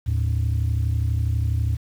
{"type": "tone pair together", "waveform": "sine", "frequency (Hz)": [77.78, 110], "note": ["D#2", "A2"], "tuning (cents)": [0, 0], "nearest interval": "tritone", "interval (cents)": 600, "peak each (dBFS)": -20, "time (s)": [0.06, 1.77], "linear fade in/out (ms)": 20, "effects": ["tanh soft clip ceiling -16 dBFS", "8-bit"]}